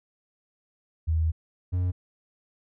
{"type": "tone pair in turn", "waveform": ["sine", "triangle"], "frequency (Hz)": [80.3, 90.32], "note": ["E2", "F#2"], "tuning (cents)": [-45, -41], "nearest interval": "major second", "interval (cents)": 204, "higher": "second", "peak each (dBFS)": -21, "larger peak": "neither", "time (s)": [[1.07, 1.32], [1.72, 1.92]], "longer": "first", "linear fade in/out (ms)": 20, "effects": []}